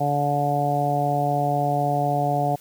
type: harmonic tone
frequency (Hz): 144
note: D3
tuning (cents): -34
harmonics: 1 / 2 / 3 / 4 / 5 / 6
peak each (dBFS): -25 / -30 / -32 / -28 / -22 / -34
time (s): 0-2.56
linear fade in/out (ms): 10
effects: white hiss -50 dBFS RMS until 2.6 s